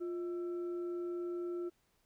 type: tone with frequency modulation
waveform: sine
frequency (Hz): 350.4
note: F4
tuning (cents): +6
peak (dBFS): -36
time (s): 0-1.7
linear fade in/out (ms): 20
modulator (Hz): 984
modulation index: 0.2
effects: pink hiss -75 dBFS RMS until 2.05 s